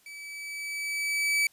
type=tone with level ramp; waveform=40% pulse; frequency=2296 Hz; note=D7; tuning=40 cents flat; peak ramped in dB=-41 to -21 dBFS; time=0.06-1.47 s; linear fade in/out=2 ms; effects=white hiss -63 dBFS RMS until 1.52 s + resampled to 32000 Hz